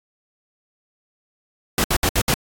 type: noise bursts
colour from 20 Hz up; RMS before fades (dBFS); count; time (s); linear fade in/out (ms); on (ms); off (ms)
pink; -18; 5; 1.78-2.341; 2; 61; 64
effects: AAC 64 kbps